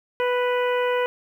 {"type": "harmonic tone", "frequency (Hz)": 493.9, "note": "B4", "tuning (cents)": 0, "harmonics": [1, 2, 3, 4, 5, 6], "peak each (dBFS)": [-21, -27, -31, -33, -35, -37], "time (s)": [0.2, 1.06], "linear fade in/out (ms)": 0, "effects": ["9-bit"]}